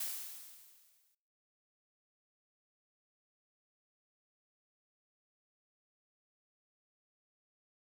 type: noise with exponential decay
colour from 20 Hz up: blue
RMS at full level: -37 dBFS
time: 0-1.15 s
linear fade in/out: 5 ms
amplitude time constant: 250 ms
effects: noise-tail reverb RT60 0.8 s tail -23 dB re dry